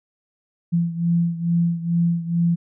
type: beating tone pair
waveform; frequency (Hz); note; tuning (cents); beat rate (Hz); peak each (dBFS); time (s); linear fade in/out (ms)
sine; 169.4 / 171.7; E3 / F3; +48 / -29; 2.3; -19 / -23; 0.72-2.56; 20
effects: none